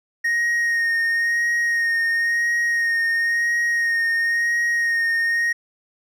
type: tone with vibrato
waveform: triangle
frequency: 1862 Hz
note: A#6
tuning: 2 cents flat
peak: -16 dBFS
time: 0.24-5.53 s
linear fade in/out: 10 ms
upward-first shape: sine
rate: 0.97 Hz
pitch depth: 20 cents each way
effects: none